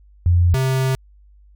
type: tone pair in turn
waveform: sine / square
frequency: 87.31 / 131.73 Hz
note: F2 / C3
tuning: 0 / +12 cents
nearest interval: perfect fifth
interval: 712 cents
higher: second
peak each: -11 / -17 dBFS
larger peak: first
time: 0.26-0.54 / 0.54-0.95 s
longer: second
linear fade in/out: 0 ms
effects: added 50 Hz sine -46 dBFS peak until 1.55 s